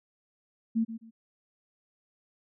sine tone with echo, 225.8 Hz, A3, 45 cents sharp, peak -23 dBFS, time 0.75-0.85 s, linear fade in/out 20 ms, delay 130 ms, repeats 2, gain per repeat -12 dB, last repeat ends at 1.11 s, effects none

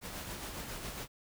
pink noise with tremolo, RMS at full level -41 dBFS, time 0.01-1.08 s, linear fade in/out 50 ms, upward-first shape sine, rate 7.3 Hz, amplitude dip 35%, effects none

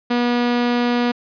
sawtooth tone, 241.8 Hz, B3, 36 cents flat, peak -12 dBFS, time 0.1-1.12 s, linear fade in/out 10 ms, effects resampled to 11025 Hz + 9-bit

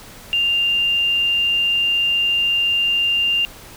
sine tone, 2794 Hz, F7, in tune, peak -15 dBFS, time 0.33-3.45 s, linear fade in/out 0 ms, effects pink hiss -40 dBFS RMS until 3.76 s

